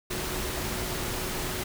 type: tone in noise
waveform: sine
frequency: 367.6 Hz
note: F#4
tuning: 11 cents flat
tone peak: -39 dBFS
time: 0.1-1.64 s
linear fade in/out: 10 ms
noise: pink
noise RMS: -32 dBFS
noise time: 0.1-1.64 s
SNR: -10 dB
effects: none